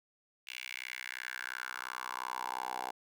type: tone with high-pass filter sweep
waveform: 10% pulse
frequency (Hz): 62.9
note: B1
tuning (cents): +32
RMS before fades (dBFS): -41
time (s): 0.47-2.91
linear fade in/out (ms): 5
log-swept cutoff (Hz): 2600 to 730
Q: 4.1
effects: none